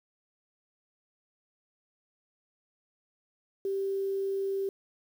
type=tone with quantisation; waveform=sine; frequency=390.6 Hz; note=G4; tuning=6 cents flat; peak=-28 dBFS; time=3.65-4.69 s; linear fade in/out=2 ms; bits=9; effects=none